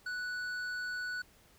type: tone with hard clipping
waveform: triangle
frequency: 1480 Hz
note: F#6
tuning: in tune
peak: -37 dBFS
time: 0.06-1.22 s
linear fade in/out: 5 ms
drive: 11 dB
effects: pink hiss -63 dBFS RMS until 1.58 s